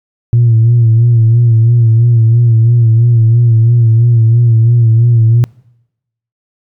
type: tone with vibrato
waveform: sine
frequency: 115.9 Hz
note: A#2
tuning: 10 cents flat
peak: -3 dBFS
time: 0.33-5.44 s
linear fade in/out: 0 ms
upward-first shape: sine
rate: 3 Hz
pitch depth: 59 cents each way
effects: noise-tail reverb RT60 0.9 s tail -26 dB re dry + tanh soft clip ceiling -1 dBFS